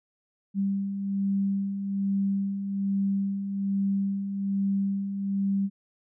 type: beating tone pair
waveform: sine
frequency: 196 / 197.2 Hz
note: G3 / G3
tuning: 0 / +11 cents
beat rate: 1.2 Hz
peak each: -34 / -25 dBFS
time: 0.54-5.7 s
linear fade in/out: 50 ms
effects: none